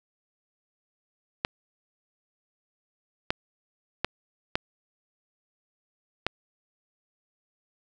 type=clicks; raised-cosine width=0.3 ms; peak=-8 dBFS; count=5; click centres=1.449 / 3.305 / 4.046 / 4.555 / 6.266 s; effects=none